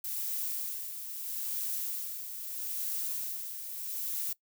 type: noise with tremolo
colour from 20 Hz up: violet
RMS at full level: -34 dBFS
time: 0.04-4.33 s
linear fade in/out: 5 ms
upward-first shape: sine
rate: 0.77 Hz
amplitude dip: 55%
effects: noise-tail reverb RT60 0.1 s tail -20 dB re dry